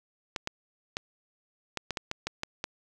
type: clicks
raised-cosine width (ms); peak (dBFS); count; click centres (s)
0.2; -14; 10; 0.362 / 0.474 / 0.969 / 1.773 / 1.907 / 1.972 / 2.114 / 2.27 / 2.434 / 2.641
effects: none